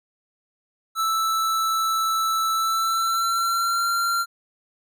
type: tone with pitch glide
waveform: square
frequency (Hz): 1318.5 to 1376.1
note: E6 to F6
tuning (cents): 0 to -26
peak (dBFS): -21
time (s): 0.95-4.26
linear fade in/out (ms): 50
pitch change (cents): +74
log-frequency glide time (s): 2.52-3.88
effects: none